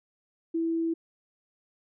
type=tone; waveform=sine; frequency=329.6 Hz; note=E4; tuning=in tune; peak=-25 dBFS; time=0.54-0.94 s; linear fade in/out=10 ms; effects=none